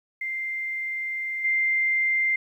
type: tone with level steps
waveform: sine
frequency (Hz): 2093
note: C7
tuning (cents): 0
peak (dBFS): -27 / -20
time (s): 0.21-2.36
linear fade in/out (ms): 5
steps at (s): 1.44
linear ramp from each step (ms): 10
effects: 10-bit